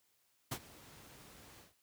pink noise with ADSR envelope, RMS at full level -37 dBFS, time 0.51-1.74 s, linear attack 10 ms, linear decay 63 ms, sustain -20 dB, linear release 150 ms, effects white hiss -75 dBFS RMS until 1.82 s + high-pass 60 Hz 12 dB/octave

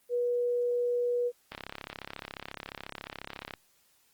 sine tone, 485.2 Hz, B4, 31 cents flat, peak -26 dBFS, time 0.09-1.32 s, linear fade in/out 50 ms
click train, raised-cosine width 0.3 ms, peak -22 dBFS, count 70, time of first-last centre 1.52-3.538 s, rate 34.2 Hz
effects white hiss -67 dBFS RMS until 4.13 s + Opus 24 kbps

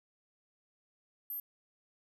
sine tone, 12930 Hz, G#9, 48 cents flat, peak -37 dBFS, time 1.3-1.4 s, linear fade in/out 2 ms, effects none

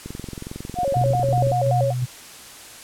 click train, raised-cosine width 3 ms, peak -19 dBFS, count 33, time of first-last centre 0.06-1.515 s, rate 22 Hz
sine tone with vibrato, 630 Hz, D#5, 21 cents sharp, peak -19 dBFS, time 0.75-1.94 s, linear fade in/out 50 ms, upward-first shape square, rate 5.2 Hz, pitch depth 230 cents each way
sine tone with tremolo, 125 Hz, B2, 21 cents sharp, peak -18 dBFS, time 0.95-2.06 s, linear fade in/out 20 ms, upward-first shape square, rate 2.8 Hz, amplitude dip 35%
effects white hiss -41 dBFS RMS until 2.83 s + low-pass 11000 Hz 12 dB/octave

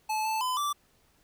square tone with pitch steps, 865 / 878 / 1012 / 1167 Hz, A5 / A5 / B5 / D6, -30 / -4 / +42 / -11 cents, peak -28 dBFS, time 0.09-0.73 s, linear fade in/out 10 ms, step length 160 ms, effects pink hiss -66 dBFS RMS until 1.23 s

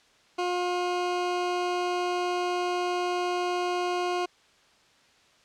20% pulse tone, 356.8 Hz, F4, 37 cents sharp, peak -21 dBFS, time 0.38-4.26 s, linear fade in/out 10 ms, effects white hiss -60 dBFS RMS until 5.44 s + low-pass 5000 Hz 12 dB/octave

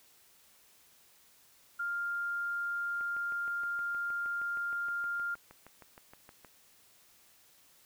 sine tone, 1400 Hz, F6, 4 cents sharp, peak -32 dBFS, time 1.79-5.35 s, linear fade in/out 10 ms
click train, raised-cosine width 0.5 ms, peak -36 dBFS, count 23, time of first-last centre 3.01-6.447 s, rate 6.4 Hz
effects white hiss -63 dBFS RMS until 7.85 s

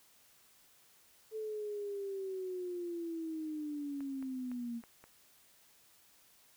sine linear sweep, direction down, 440 to 230 Hz, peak -37 dBFS, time 1.31-4.82 s, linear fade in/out 50 ms
clicks, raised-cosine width 0.5 ms, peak -39 dBFS, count 5, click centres 4.006 / 4.226 / 4.516 / 4.838 / 5.04 s
effects white hiss -65 dBFS RMS until 6.56 s

